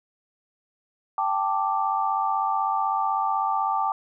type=chord; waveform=sine; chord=G suspended second; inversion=none; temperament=equal; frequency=784 / 880 / 1174.7 Hz; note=G5 / A5 / D6; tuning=0 / 0 / 0 cents; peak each=-26 dBFS; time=1.18-3.92 s; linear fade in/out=2 ms; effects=none